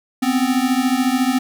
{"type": "beating tone pair", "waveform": "square", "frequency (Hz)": [250, 264], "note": ["B3", "C4"], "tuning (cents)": [21, 16], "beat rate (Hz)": 14, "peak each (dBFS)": -19, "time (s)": [0.22, 1.39], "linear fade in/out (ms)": 10, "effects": []}